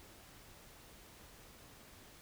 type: silence
effects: pink hiss -58 dBFS RMS until 2.21 s